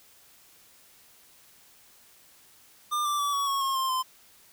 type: tone with pitch steps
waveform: square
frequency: 1200 / 1174.6 / 1149.8 / 1125.5 / 1101.7 / 1078.4 / 1055.6 / 1033.3 Hz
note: D6 / D6 / D6 / C#6 / C#6 / C#6 / C6 / C6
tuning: +37 / 0 / -37 / +26 / -11 / -48 / +15 / -22 cents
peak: -26 dBFS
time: 2.91-4.03 s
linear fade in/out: 20 ms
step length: 140 ms
effects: white hiss -57 dBFS RMS until 4.52 s